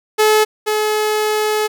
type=tone pair in turn; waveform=sawtooth; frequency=429.7 / 427 Hz; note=A4 / G#4; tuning=-41 / +48 cents; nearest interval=unison; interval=11 cents; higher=first; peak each=-6 / -11 dBFS; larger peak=first; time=0.18-0.45 / 0.66-1.68 s; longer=second; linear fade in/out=20 ms; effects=none